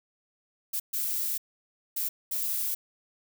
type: noise bursts at uneven times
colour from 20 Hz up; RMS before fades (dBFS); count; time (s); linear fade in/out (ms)
violet; -30; 4; 0.73-0.8 / 0.93-1.38 / 1.96-2.09 / 2.31-2.75; 10
effects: none